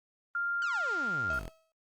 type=tone; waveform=sine; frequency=1397 Hz; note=F6; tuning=in tune; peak=-29 dBFS; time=0.35-1.39 s; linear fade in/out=2 ms
type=exponential sweep; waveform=sawtooth; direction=down; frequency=1568 to 37.92 Hz; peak=-35 dBFS; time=0.62-1.48 s; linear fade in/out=0 ms
type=tone with exponential decay; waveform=35% pulse; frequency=645 Hz; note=E5; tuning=38 cents flat; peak=-36 dBFS; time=1.3-1.72 s; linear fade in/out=1 ms; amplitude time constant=91 ms
effects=Opus 24 kbps